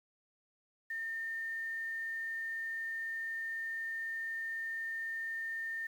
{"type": "tone with quantisation", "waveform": "sine", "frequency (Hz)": 1814, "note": "A#6", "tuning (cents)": -48, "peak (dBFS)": -36, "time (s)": [0.9, 5.87], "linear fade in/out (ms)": 5, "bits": 10, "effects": []}